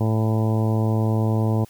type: harmonic tone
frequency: 110 Hz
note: A2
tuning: in tune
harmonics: 1 / 2 / 3 / 4 / 5 / 6 / 7 / 8 / 9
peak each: -19 / -25 / -29 / -31 / -33 / -35 / -36 / -37 / -38 dBFS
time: 0-1.65 s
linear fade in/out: 10 ms
effects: white hiss -53 dBFS RMS until 1.69 s